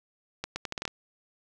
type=accelerating click train; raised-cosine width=0.2 ms; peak=-15 dBFS; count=8; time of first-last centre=0.44-0.878 s; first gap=120 ms; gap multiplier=0.77; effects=none